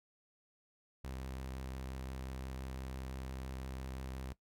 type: tone with vibrato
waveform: sawtooth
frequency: 65.41 Hz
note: C2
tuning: in tune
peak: -38 dBFS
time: 1.04-4.33 s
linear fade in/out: 5 ms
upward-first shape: sine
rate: 5.8 Hz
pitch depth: 13 cents each way
effects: noise-tail reverb RT60 0.1 s tail -17 dB re dry